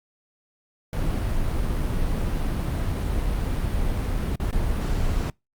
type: noise with dropouts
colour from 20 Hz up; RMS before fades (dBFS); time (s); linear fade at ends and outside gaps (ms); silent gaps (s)
brown; -24; 0.93-5.3; 2; 4.358-4.399 / 4.511-4.527
effects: noise-tail reverb RT60 0.2 s tail -26 dB re dry + Opus 48 kbps